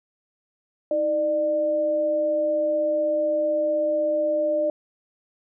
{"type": "tone pair together", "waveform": "sine", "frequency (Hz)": [317.3, 598.6], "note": ["D#4", "D5"], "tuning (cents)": [34, 33], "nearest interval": "major seventh", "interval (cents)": 1099, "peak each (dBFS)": [-30, -20], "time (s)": [0.91, 4.7], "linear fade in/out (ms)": 2, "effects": []}